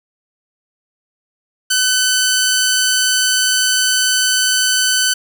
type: tone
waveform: 10% pulse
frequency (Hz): 1511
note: F#6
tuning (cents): +36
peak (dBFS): -4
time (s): 1.7-5.14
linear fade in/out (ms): 10
effects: none